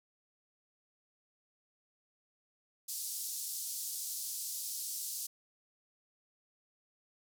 white band-pass noise, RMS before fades -40 dBFS, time 2.88-5.27 s, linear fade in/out 10 ms, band 4700 to 14000 Hz, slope 24 dB/octave, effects none

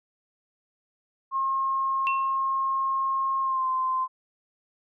sine tone with pitch glide, 1074 to 1038.6 Hz, C6 to C6, +45 to -13 cents, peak -23 dBFS, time 1.31-4.08 s, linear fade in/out 50 ms, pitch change -58 cents, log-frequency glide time 3.41-3.68 s
sine tone with exponential decay, 2700 Hz, E7, 41 cents sharp, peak -23 dBFS, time 2.07-2.37 s, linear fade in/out 0 ms, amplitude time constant 64 ms
effects none

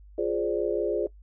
sine chord, D half-diminished seventh, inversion first, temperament equal, 349.2 / 415.3 / 523.3 / 587.3 Hz, F4 / Ab4 / C5 / D5, 0 / 0 / 0 / 0 cents, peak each -29 / -28 / -32 / -31 dBFS, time 0.18-1.07 s, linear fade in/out 5 ms, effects noise-tail reverb RT60 0.1 s tail -19 dB re dry + added 50 Hz sine -47 dBFS peak until 1.22 s

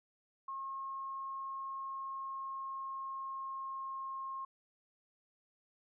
sine tone with pitch glide, 1079 to 1072.2 Hz, C#6 to C6, -47 to +42 cents, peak -39 dBFS, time 0.48-4.45 s, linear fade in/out 5 ms, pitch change -11 cents, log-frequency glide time 1.78-4.16 s, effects none

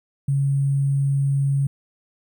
sine tone with sample-and-hold, 138.59 Hz, C#3, in tune, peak -17 dBFS, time 0.28-1.67 s, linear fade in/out 5 ms, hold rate 8820 Hz, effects none

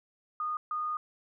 sine tone bursts at uneven times, 1229 Hz, D#6, 22 cents flat, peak -30 dBFS, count 2, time 0.4-0.57 / 0.71-0.97 s, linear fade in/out 2 ms, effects none

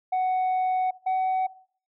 sine tone pair in turn, 743 / 751.2 Hz, F#5 / F#5, +7 / +26 cents, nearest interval unison, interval 19 cents, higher second, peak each -19 dBFS, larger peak neither, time 0.12-0.91 / 1.06-1.47 s, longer first, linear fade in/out 10 ms, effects noise-tail reverb RT60 0.5 s tail -21 dB re dry + tanh soft clip ceiling -21 dBFS

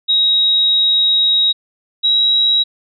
sine tone pair in turn, 3803 / 3854 Hz, A#7 / B7, +34 / -43 cents, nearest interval unison, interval 23 cents, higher second, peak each -10 dBFS, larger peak neither, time 0.08-1.53 / 2.03-2.64 s, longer first, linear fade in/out 20 ms, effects none

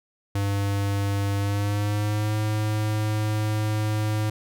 square tone with pitch glide, 100 to 107.18 Hz, G2 to A2, +35 to -45 cents, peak -23 dBFS, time 0.35-4.3 s, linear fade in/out 5 ms, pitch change +120 cents, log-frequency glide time 1.38-2.36 s, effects none

